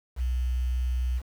sine tone with quantisation, 62.2 Hz, B1, 13 cents sharp, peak -24 dBFS, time 0.16-1.22 s, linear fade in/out 50 ms, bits 8, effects none

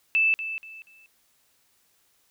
sine tone with echo, 2637 Hz, E7, in tune, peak -18 dBFS, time 0.15-0.34 s, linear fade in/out 0 ms, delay 240 ms, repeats 3, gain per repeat -11 dB, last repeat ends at 1.06 s, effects white hiss -66 dBFS RMS until 2.3 s

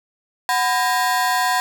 30% pulse ring-modulated tone, 871 Hz, A5, 18 cents flat, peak -11 dBFS, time 0.49-1.6 s, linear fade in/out 0 ms, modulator 131 Hz, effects none

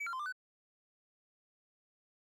triangle tone with pitch steps, 2286 / 1382 / 1037 / 1190 / 1506 Hz, D7 / F6 / C6 / D6 / F#6, -47 / -19 / -16 / +22 / +30 cents, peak -35 dBFS, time 0-0.325 s, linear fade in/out 10 ms, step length 65 ms, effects none

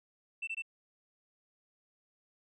sine tone bursts, 2673 Hz, E7, 23 cents sharp, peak -33 dBFS, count 3, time 0.42-0.622 s, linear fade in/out 10 ms, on 54 ms, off 20 ms, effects tanh soft clip ceiling -32 dBFS

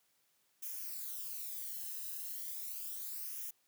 violet noise with flanger, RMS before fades -43 dBFS, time 0.62-3.51 s, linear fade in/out 10 ms, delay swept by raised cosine 0.23 to 0.89 ms, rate 0.35 Hz, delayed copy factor -0.65, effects white hiss -75 dBFS RMS until 3.67 s + high-pass 100 Hz 12 dB/octave

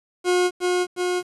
40% pulse tone with echo, 359.7 Hz, F#4, 49 cents flat, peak -16 dBFS, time 0.24-0.51 s, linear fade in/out 50 ms, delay 360 ms, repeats 2, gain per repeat -2 dB, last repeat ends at 1.23 s, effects resampled to 24000 Hz + 8-bit

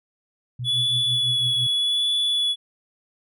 sine tone with tremolo, 123.47 Hz, B2, in tune, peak -25 dBFS, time 0.59-1.67 s, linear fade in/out 5 ms, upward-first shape triangle, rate 6 Hz, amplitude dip 100%
triangle tone with vibrato, 3409 Hz, G#7, 45 cents sharp, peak -18 dBFS, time 0.64-2.56 s, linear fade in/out 50 ms, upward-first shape sine, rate 0.82 Hz, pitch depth 14 cents each way
effects none

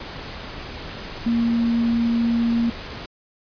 sine tone in noise, 233.1 Hz, A#3, in tune, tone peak -17 dBFS, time 1.26-2.7 s, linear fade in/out 5 ms, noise pink, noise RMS -34 dBFS, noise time 0-3.06 s, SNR +14 dB, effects resampled to 11025 Hz

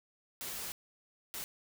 white noise bursts at uneven times, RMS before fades -41 dBFS, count 2, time 0.41-0.72 / 1.34-1.44 s, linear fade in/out 0 ms, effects none

